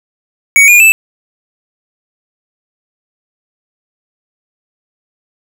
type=tone with pitch steps; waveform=square; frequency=2242 / 2431 / 2636 Hz; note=C#7 / D#7 / E7; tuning=+19 / -41 / -1 cents; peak=-3 dBFS; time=0.56-0.92 s; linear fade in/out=0 ms; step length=120 ms; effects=none